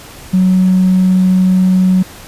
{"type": "tone with tanh clipping", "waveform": "triangle", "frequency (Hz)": 185.4, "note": "F#3", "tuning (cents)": 4, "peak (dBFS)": -6, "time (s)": [0.33, 2.03], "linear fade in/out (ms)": 10, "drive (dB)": 1, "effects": ["pink hiss -34 dBFS RMS until 2.27 s", "resampled to 32000 Hz"]}